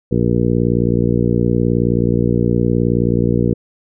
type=harmonic tone; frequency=59.1 Hz; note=A#1; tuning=24 cents sharp; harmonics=1 / 2 / 3 / 4 / 5 / 6 / 7 / 8; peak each=-24 / -18 / -18 / -20 / -23 / -22 / -23 / -23 dBFS; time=0.11-3.54 s; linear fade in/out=10 ms; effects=none